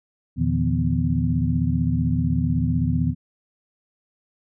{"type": "tone cluster", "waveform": "sine", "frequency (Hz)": [81.6, 118.1, 153.1, 168.9, 248.3], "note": ["E2", "A#2", "D#3", "E3", "B3"], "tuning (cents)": [-17, 23, -28, 42, 9], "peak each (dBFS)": -25, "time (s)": [0.36, 3.15], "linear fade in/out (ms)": 50, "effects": []}